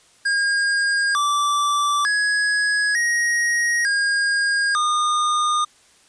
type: tone with pitch steps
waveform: square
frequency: 1621 / 1165 / 1671 / 1883 / 1624 / 1220 Hz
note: G#6 / D6 / G#6 / A#6 / G#6 / D#6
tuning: -42 / -14 / +10 / +17 / -39 / -34 cents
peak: -18 dBFS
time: 0.25-5.65 s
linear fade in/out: 10 ms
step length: 900 ms
effects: white hiss -54 dBFS RMS until 6.08 s + resampled to 22050 Hz